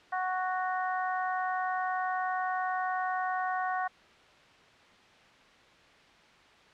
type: harmonic tone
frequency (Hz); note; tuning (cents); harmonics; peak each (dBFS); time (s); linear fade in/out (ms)
370; F#4; 0; 2 / 3 / 4 / 5; -31 / -35 / -37 / -39; 0.12-3.88; 10
effects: white hiss -57 dBFS RMS until 6.73 s + low-pass 3000 Hz 12 dB/octave